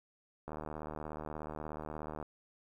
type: click train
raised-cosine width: 1 ms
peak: -28 dBFS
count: 135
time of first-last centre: 0.48-2.227 s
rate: 76.7 Hz
effects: 11-bit